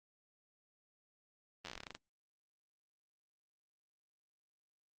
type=slowing click train; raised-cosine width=0.2 ms; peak=-27 dBFS; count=14; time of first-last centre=1.65-1.95 s; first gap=10 ms; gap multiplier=1.13; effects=Opus 24 kbps